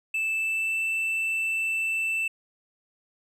triangle tone with pitch glide, 2637 to 2657 Hz, E7 to E7, 0 to +13 cents, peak -23 dBFS, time 0.14-2.28 s, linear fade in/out 5 ms, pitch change +13 cents, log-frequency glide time 0.34-0.77 s, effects none

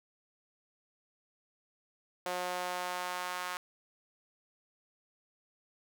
sawtooth tone with high-pass filter sweep, 180 Hz, F#3, 47 cents flat, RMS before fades -37 dBFS, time 2.26-3.57 s, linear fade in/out 0 ms, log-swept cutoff 590 to 1100 Hz, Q 1.6, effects none

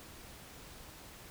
silence, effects pink hiss -52 dBFS RMS until 1.3 s

